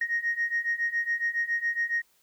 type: beating tone pair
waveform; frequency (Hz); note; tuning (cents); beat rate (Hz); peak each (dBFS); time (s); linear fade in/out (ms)
sine; 1864.7 / 1871.9; A#6 / A#6; 0 / +7; 7.2; -29 / -27; 0.01-2.02; 5
effects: tanh soft clip ceiling -19 dBFS + white hiss -66 dBFS RMS until 2.22 s